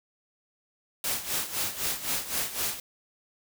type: noise with tremolo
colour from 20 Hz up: white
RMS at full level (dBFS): -28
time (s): 1.04-2.8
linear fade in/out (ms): 2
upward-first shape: sine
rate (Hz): 3.9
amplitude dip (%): 75
effects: none